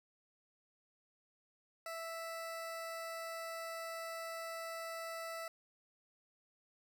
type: tone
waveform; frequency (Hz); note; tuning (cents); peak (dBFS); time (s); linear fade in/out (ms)
20% pulse; 659.3; E5; 0; -37; 1.86-5.48; 2
effects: 13-bit